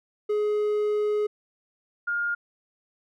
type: tone pair in turn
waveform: triangle / sine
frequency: 419.9 / 1415.1 Hz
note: G#4 / F6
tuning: +19 / +22 cents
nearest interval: octave + major sixth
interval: 2103 cents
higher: second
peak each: -20 / -24 dBFS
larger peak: first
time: 0.29-1.27 / 2.07-2.35 s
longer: first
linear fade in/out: 10 ms
effects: none